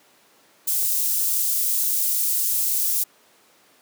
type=high-pass noise; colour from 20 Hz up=white; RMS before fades=-22 dBFS; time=0.67-3.04 s; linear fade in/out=10 ms; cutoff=8100 Hz; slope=12 dB/octave; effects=pink hiss -56 dBFS RMS until 3.81 s + high-pass 300 Hz 12 dB/octave